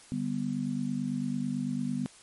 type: chord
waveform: sine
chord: G major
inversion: second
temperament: just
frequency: 147 / 196 / 245 Hz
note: D3 / G3 / B3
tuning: +2 / 0 / -14 cents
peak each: -36 / -34 / -31 dBFS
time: 0.12-2.06 s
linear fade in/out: 0 ms
effects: white hiss -54 dBFS RMS until 2.22 s + MP3 48 kbps